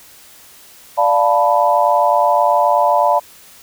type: chord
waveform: sine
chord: B half-diminished seventh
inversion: first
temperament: equal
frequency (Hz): 587.3 / 698.5 / 880 / 987.8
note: D5 / F5 / A5 / B5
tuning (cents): 0 / 0 / 0 / 0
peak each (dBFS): -16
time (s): 0.97-3.2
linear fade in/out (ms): 20
effects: white hiss -43 dBFS RMS until 3.62 s